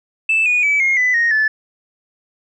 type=tone with pitch steps; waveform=sine; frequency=2637 / 2460 / 2296 / 2142 / 1998.5 / 1864.6 / 1739.8 Hz; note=E7 / D#7 / D7 / C7 / B6 / A#6 / A6; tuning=0 / -20 / -40 / +40 / +20 / 0 / -20 cents; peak=-11 dBFS; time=0.29-1.48 s; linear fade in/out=5 ms; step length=170 ms; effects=tanh soft clip ceiling -9 dBFS